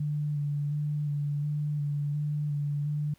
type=tone with vibrato; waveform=sine; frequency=146.83 Hz; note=D3; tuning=in tune; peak=-27 dBFS; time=0-3.14 s; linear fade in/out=5 ms; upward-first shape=square; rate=1.4 Hz; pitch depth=19 cents each way; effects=pink hiss -65 dBFS RMS until 3.18 s